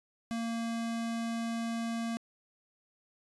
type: tone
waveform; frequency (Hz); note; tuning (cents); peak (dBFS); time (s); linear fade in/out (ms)
square; 230; A#3; -23; -33; 0.31-2.17; 0
effects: resampled to 24000 Hz